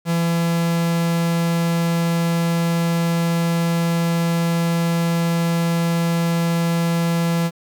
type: tone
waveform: 45% pulse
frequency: 168.3 Hz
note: E3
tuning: 36 cents sharp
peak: -17 dBFS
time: 0.05-7.51 s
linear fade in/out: 50 ms
effects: 8-bit